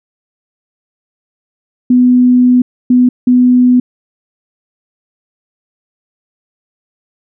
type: tone bursts at uneven times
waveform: sine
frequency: 248.9 Hz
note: B3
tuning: 14 cents sharp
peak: -4 dBFS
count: 3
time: 1.9-2.62 / 2.9-3.09 / 3.27-3.8 s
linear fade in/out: 5 ms
effects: none